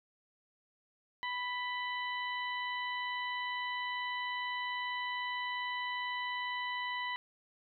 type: harmonic tone with a mistuned harmonic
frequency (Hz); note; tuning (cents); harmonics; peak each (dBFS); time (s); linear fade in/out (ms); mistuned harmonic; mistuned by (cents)
987.8; B5; 0; 1 / 2 / 3 / 4; -38 / -38 / -44 / -48; 1.23-7.16; 0; 3; +32
effects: none